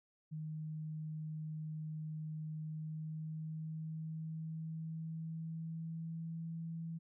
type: tone with pitch glide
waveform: sine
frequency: 155.56 to 164.43 Hz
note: D#3 to E3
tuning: 0 to -4 cents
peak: -40 dBFS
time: 0.31-6.99 s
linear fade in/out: 20 ms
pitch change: +96 cents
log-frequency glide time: 2.59-6.47 s
effects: none